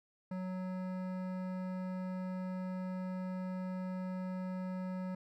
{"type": "tone with hard clipping", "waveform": "sine", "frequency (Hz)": 185, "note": "F#3", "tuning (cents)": 0, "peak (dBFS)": -39, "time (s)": [0.31, 5.15], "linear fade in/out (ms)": 5, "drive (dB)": 15, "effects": []}